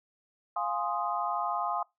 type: chord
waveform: sine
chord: F minor seventh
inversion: none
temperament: equal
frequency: 698.5 / 830.6 / 1046.5 / 1244.5 Hz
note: F5 / Ab5 / C6 / Eb6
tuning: 0 / 0 / 0 / 0 cents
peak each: -34 dBFS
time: 0.56-1.83 s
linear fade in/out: 5 ms
effects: noise-tail reverb RT60 0.2 s tail -24 dB re dry